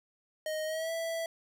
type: tone with pitch glide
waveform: square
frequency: 622.3 to 659.3 Hz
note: D#5 to E5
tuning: 0 to 0 cents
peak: -33 dBFS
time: 0.46-1.26 s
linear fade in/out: 2 ms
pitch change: +100 cents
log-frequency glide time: 0.65-0.92 s
effects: none